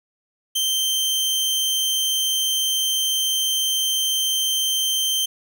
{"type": "tone", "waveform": "sawtooth", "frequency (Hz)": 3127, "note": "G7", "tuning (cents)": -5, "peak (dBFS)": -16, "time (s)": [0.55, 5.26], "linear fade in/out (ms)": 10, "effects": []}